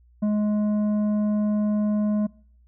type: tone with tanh clipping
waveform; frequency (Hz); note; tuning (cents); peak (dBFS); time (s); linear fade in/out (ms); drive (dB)
triangle; 210; G#3; +19; -21; 0.22-2.27; 10; 12
effects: noise-tail reverb RT60 0.6 s tail -25 dB re dry + added 60 Hz sine -53 dBFS peak until 2.67 s